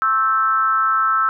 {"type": "tone with frequency modulation", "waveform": "sine", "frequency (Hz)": 1318.5, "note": "E6", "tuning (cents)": 0, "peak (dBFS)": -14, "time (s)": [0.02, 1.29], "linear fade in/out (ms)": 0, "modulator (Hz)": 235, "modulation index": 0.63, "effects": []}